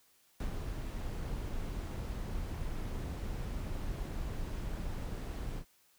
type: noise with ADSR envelope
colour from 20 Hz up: brown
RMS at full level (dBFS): -35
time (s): 0.4-5.65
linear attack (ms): 4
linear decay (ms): 93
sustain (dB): -3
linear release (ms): 76
effects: white hiss -68 dBFS RMS until 5.98 s